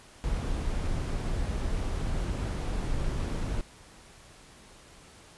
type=noise; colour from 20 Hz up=brown; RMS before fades=-30 dBFS; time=0.24-3.61 s; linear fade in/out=0 ms; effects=pink hiss -53 dBFS RMS until 5.37 s + resampled to 24000 Hz